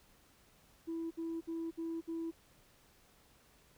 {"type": "tone bursts", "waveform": "sine", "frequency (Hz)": 329.6, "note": "E4", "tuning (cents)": 0, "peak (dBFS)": -35, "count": 5, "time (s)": [0.87, 2.314], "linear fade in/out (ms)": 20, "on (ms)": 240, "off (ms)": 61, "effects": ["tanh soft clip ceiling -34 dBFS", "pink hiss -66 dBFS RMS until 3.77 s"]}